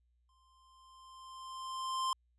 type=tone with exponential growth; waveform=square; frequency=1046.5 Hz; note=C6; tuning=in tune; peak=-31 dBFS; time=0.29-2.13 s; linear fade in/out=2 ms; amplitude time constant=400 ms; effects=added 60 Hz sine -70 dBFS peak until 2.38 s + resampled to 24000 Hz